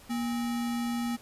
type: tone with sample-and-hold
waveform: sine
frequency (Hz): 237.8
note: A#3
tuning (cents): +35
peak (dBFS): -28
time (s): 0.09-1.17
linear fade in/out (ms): 20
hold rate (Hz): 1050
effects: pink hiss -53 dBFS RMS until 1.21 s + resampled to 32000 Hz